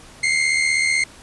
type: tone pair together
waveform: 40% pulse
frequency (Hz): 2096 / 2172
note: C7 / C#7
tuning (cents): +2 / -36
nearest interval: minor second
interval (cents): 62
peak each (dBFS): -17 / -21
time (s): 0.23-1.04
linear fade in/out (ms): 5
effects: pink hiss -44 dBFS RMS until 1.22 s + resampled to 24000 Hz